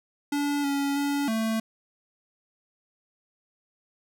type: tone with pitch steps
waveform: square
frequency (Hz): 287.7 / 280.6 / 284.3 / 222.6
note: D4 / C#4 / C#4 / A3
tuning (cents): -36 / +21 / +44 / +20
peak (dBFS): -25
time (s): 0.32-1.6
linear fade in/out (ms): 5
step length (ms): 320
effects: none